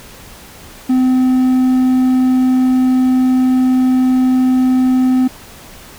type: tone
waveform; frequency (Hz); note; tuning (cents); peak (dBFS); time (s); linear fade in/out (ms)
triangle; 256.3; C4; -36; -7; 0.89-5.28; 10
effects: pink hiss -37 dBFS RMS until 5.98 s